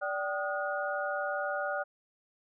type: tone cluster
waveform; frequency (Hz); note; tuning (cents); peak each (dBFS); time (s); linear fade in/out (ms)
sine; 583 / 771 / 1238 / 1444; D5 / G5 / D#6 / F#6; -13 / -29 / -9 / -43; -34 / -37 / -40 / -35; 0.01-1.84; 20
effects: none